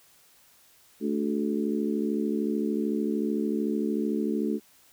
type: harmonic tone with a mistuned harmonic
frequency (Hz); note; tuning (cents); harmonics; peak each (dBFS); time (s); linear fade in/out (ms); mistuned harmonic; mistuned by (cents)
73.4; D2; 0; 3 / 4 / 5 / 6; -28 / -30 / -32 / -34; 1-4.6; 50; 6; -43
effects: white hiss -59 dBFS RMS until 4.92 s